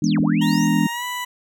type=chord; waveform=sine; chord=E dominant seventh; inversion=none; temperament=equal; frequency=164.81 / 207.7 / 246.9 / 293.7 Hz; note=E3 / G#3 / B3 / D4; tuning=0 / 0 / 0 / 0 cents; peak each=-21 / -20 / -22 / -21 dBFS; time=0.02-0.87 s; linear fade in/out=5 ms
type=linear two-way sweep; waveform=sine; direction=down then up; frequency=6645 to 31.09 to 6645 Hz; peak=-30 dBFS; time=0.04-0.67 s; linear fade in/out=0 ms; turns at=0.2 s
type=tone with pitch glide; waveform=20% pulse; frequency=932.3 to 987.7 Hz; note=A#5 to B5; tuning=0 to 0 cents; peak=-20 dBFS; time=0.41-1.25 s; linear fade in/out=10 ms; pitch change=+100 cents; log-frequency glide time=0.89-1.04 s
effects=none